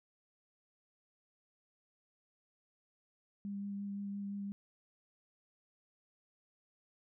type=tone with vibrato; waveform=sine; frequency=200.5 Hz; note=G3; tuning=39 cents sharp; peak=-38 dBFS; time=3.45-4.52 s; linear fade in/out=0 ms; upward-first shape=sine; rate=5.8 Hz; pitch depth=11 cents each way; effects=none